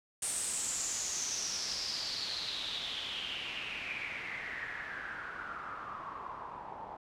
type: noise with low-pass filter sweep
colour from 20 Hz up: white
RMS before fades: -39 dBFS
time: 0.22-6.97 s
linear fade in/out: 5 ms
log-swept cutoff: 8900 to 830 Hz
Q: 6.4
effects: none